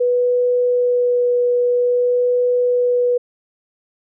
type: tone with vibrato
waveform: sine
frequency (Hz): 490.5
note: B4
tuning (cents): -12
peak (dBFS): -13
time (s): 0-3.18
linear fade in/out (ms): 10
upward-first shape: sine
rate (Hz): 0.51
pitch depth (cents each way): 8
effects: none